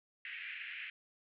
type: band-pass noise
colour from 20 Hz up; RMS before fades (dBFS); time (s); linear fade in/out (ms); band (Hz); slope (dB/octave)
white; -45; 0.25-0.9; 2; 1700 to 2700; 48
effects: none